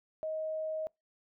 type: tone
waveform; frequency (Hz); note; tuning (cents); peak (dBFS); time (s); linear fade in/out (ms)
sine; 629; D#5; +19; -33; 0.23-0.87; 0
effects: noise-tail reverb RT60 0.2 s tail -26 dB re dry